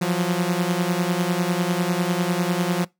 sawtooth beating tone pair, 172.1 / 182.1 Hz, F3 / F#3, -25 / -27 cents, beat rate 10 Hz, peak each -19 dBFS, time 0.01-2.85 s, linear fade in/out 10 ms, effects noise-tail reverb RT60 0.2 s tail -23 dB re dry

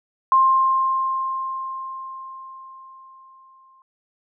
sine tone with exponential decay, 1057 Hz, C6, 17 cents sharp, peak -11 dBFS, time 0.32-3.82 s, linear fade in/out 1 ms, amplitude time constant 760 ms, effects none

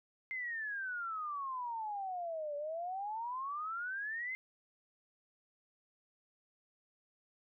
sine exponential two-way sweep, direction down then up, 2100 to 573 to 2100 Hz, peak -37 dBFS, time 0.31-4.35 s, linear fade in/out 0 ms, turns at 2.56 s, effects none

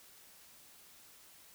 silence, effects white hiss -59 dBFS RMS until 1.54 s

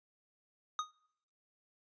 square tone with exponential decay, 1244.5 Hz, D#6, in tune, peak -30 dBFS, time 0.79-0.91 s, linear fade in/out 1 ms, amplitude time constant 24 ms, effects noise-tail reverb RT60 0.8 s tail -26 dB re dry + resampled to 16000 Hz

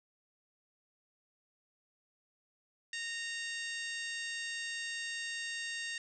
harmonic tone, 925 Hz, A#5, 14 cents flat, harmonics 2 / 3 / 4 / 5 / 6 / 7 / 8 / 9, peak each -40 / -44 / -46 / -48 / -50 / -51 / -52 / -53 dBFS, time 2.93-5.98 s, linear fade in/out 2 ms, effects none

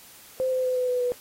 sine tone with pitch steps, 518 / 512.6 / 507.3 / 502.1 / 496.9 / 491.8 Hz, C5 / C5 / B4 / B4 / B4 / B4, -17 / -36 / +46 / +29 / +11 / -7 cents, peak -22 dBFS, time 0.4-1.12 s, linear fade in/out 0 ms, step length 120 ms, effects white hiss -49 dBFS RMS until 1.2 s + AAC 48 kbps

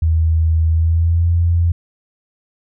sine tone with pitch glide, 80.7 to 85.2 Hz, E2 to F2, -36 to -42 cents, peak -11 dBFS, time 0.02-1.72 s, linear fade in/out 5 ms, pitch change +94 cents, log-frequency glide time 0.7-1.28 s, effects none

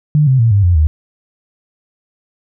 sine tone with pitch steps, 150 / 131.34 / 115 / 100.69 / 88.17 / 77.2 Hz, D3 / C3 / A#2 / G2 / F2 / D#2, +37 / +7 / -23 / +47 / +17 / -13 cents, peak -7 dBFS, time 0.15-0.87 s, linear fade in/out 0 ms, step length 120 ms, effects none

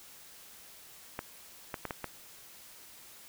clicks, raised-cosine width 0.5 ms, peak -20 dBFS, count 5, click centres 1.191 / 1.742 / 1.853 / 1.908 / 2.043 s, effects white hiss -53 dBFS RMS until 3.28 s

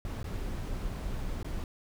brown noise with dropouts, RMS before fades -35 dBFS, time 0.05-1.64 s, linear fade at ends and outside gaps 1 ms, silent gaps 0.23-0.242 / 1.429-1.445 s, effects none

